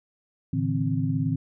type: tone cluster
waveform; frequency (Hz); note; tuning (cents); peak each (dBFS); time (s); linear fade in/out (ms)
sine; 112.3 / 143.7 / 161.2 / 262.4; A2 / D3 / E3 / C4; +36 / -37 / -38 / +5; -28; 0.53-1.36; 5
effects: none